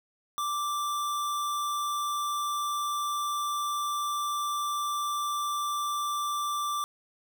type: tone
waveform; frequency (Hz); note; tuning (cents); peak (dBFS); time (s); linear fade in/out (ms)
square; 1174.7; D6; 0; -29; 0.38-6.84; 0
effects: none